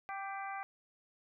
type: harmonic tone with a mistuned harmonic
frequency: 392 Hz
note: G4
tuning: in tune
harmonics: 2 / 3 / 4 / 5 / 6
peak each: -41 / -45 / -47 / -49 / -51 dBFS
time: 0.09-0.63 s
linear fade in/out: 0 ms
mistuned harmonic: 5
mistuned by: +42 cents
effects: none